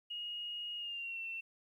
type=tone with pitch glide; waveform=sine; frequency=2873 to 2696 Hz; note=F7 to E7; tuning=+48 to +38 cents; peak=-39 dBFS; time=0.1-1.41 s; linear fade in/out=10 ms; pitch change=-110 cents; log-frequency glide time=0.77-1.21 s; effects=12-bit